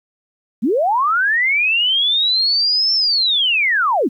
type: linear two-way sweep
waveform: sine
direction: up then down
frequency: 188 to 5400 to 188 Hz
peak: -13 dBFS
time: 0.62-4.09 s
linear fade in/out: 20 ms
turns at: 2.94 s
effects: 9-bit